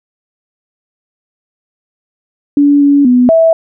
sine tone with pitch steps, 286.8 / 284 / 248 / 654 Hz, D4 / C#4 / B3 / E5, -41 / +42 / +7 / -14 cents, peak -4 dBFS, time 2.57-3.53 s, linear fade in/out 2 ms, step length 240 ms, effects none

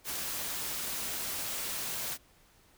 white noise, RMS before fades -36 dBFS, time 0.04-2.18 s, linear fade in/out 50 ms, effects pink hiss -63 dBFS RMS until 2.77 s

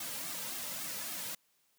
white noise with flanger, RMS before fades -40 dBFS, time 0-1.35 s, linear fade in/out 5 ms, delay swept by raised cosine 2 to 2.8 ms, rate 3.6 Hz, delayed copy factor -0.75, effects white hiss -73 dBFS RMS until 1.78 s + high-pass 100 Hz 12 dB/octave

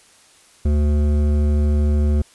sine tone with hard clipping, 73.9 Hz, D2, 11 cents sharp, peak -16 dBFS, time 0.65-2.22 s, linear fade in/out 5 ms, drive 12 dB, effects white hiss -51 dBFS RMS until 2.34 s + resampled to 24000 Hz

